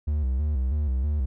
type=tone with vibrato; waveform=triangle; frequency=69.3 Hz; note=C#2; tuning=in tune; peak=-20 dBFS; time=0.07-1.26 s; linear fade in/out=10 ms; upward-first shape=square; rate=3.1 Hz; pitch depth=130 cents each way; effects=none